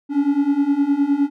triangle beating tone pair, 277.4 / 287.1 Hz, C#4 / D4, +1 / -39 cents, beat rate 9.7 Hz, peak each -18 / -15 dBFS, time 0.09-1.3 s, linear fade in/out 50 ms, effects none

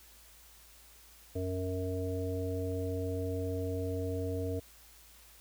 harmonic tone, 92.5 Hz, F#2, in tune, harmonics 1 / 3 / 5 / 7, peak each -35 / -39 / -37 / -43 dBFS, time 1.35-4.6 s, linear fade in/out 10 ms, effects added 56 Hz sine -61 dBFS peak until 5.4 s + white hiss -58 dBFS RMS until 5.4 s

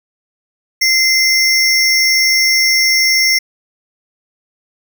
square tone pair together, 2078 / 5473 Hz, C7 / F8, -12 / -36 cents, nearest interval octave + perfect fourth, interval 1676 cents, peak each -13 dBFS, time 0.81-3.39 s, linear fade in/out 10 ms, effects none

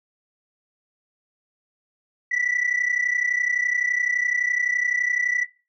sine tone pair together, 1949.2 / 1981 Hz, B6 / B6, -23 / +5 cents, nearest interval unison, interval 28 cents, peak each -22 dBFS, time 2.31-5.45 s, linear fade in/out 10 ms, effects noise-tail reverb RT60 0.3 s tail -18 dB re dry + tanh soft clip ceiling -16 dBFS

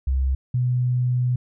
sine tone pair in turn, 66 / 124.59 Hz, C2 / B2, +16 / +16 cents, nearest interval major seventh, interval 1100 cents, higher second, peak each -18 dBFS, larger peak neither, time 0.07-0.35 / 0.54-1.36 s, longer second, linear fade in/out 5 ms, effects none

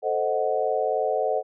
sine chord, A diminished seventh, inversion none, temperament equal, 440 / 523.3 / 622.3 / 740 Hz, A4 / C5 / Eb5 / Gb5, 0 / 0 / 0 / 0 cents, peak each -27 dBFS, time 0.02-1.43 s, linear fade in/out 50 ms, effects none

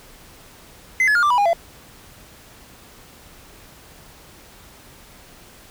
triangle tone with pitch steps, 2052 / 1705.7 / 1417.8 / 1178.6 / 979.7 / 814.3 / 676.9 Hz, C7 / G#6 / F6 / D6 / B5 / G#5 / E5, -34 / +46 / +26 / +6 / -14 / -34 / +46 cents, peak -12 dBFS, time 1-1.532 s, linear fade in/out 2 ms, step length 76 ms, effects pink hiss -46 dBFS RMS until 5.7 s

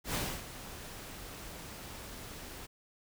pink noise with ADSR envelope, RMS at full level -33 dBFS, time 0.04-2.67 s, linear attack 100 ms, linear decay 280 ms, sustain -13 dB, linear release 19 ms, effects none

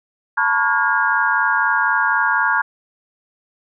sine tone cluster, 887 / 971 / 1111 / 1423 / 1631 Hz, A5 / B5 / C#6 / F6 / G#6, +14 / -30 / +4 / +32 / -32 cents, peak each -22 / -23 / -23 / -19 / -19 dBFS, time 0.37-2.62 s, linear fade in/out 10 ms, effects none

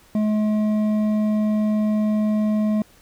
sine tone with hard clipping, 213.1 Hz, G#3, 45 cents sharp, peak -19 dBFS, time 0.15-2.82 s, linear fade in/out 2 ms, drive 7 dB, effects pink hiss -53 dBFS RMS until 3.01 s

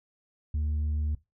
sine tone, 75.6 Hz, D#2, 49 cents flat, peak -23 dBFS, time 0.54-1.15 s, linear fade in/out 5 ms, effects noise-tail reverb RT60 0.2 s tail -20 dB re dry + tanh soft clip ceiling -25 dBFS

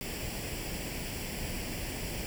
pink noise with comb filter, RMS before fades -37 dBFS, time 0.01-2.26 s, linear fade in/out 0 ms, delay 0.39 ms, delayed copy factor +0.65, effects none

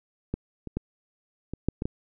clicks, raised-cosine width 3 ms, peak -15 / -23 / -15 / -20 / -10 / -16 / -15 dBFS, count 7, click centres 0.34 / 0.673 / 0.77 / 1.536 / 1.686 / 1.821 / 1.855 s, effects none

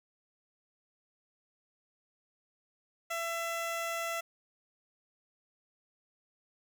15% pulse tone, 670 Hz, E5, 28 cents sharp, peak -27 dBFS, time 3.1-4.21 s, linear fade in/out 10 ms, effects none

